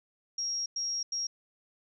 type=tone bursts at uneven times; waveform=sine; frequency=5600 Hz; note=F8; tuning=4 cents sharp; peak=-30 dBFS; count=3; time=0.38-0.66 / 0.76-1.03 / 1.12-1.27 s; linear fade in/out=5 ms; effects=none